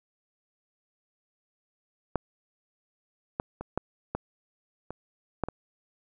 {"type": "clicks", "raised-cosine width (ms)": 1, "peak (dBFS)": [-11, -14, -22, -13, -15, -22, -12, -20], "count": 8, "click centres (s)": [2.157, 3.399, 3.61, 3.776, 4.15, 4.906, 5.437, 5.486], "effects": []}